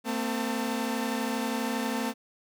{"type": "tone cluster", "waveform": "sawtooth", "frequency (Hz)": [225.4, 257.8, 892], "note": ["A3", "C4", "A5"], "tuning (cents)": [42, -26, 23], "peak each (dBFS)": [-27, -28, -33], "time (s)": [0.04, 2.14], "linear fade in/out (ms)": 50, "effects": []}